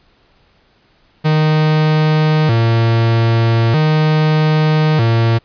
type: tone with vibrato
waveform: 45% pulse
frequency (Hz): 133.2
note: C3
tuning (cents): +31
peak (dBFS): -10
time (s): 1.24-5.39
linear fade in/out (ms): 20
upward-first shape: square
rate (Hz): 0.4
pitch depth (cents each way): 260
effects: pink hiss -54 dBFS RMS until 5.44 s + resampled to 11025 Hz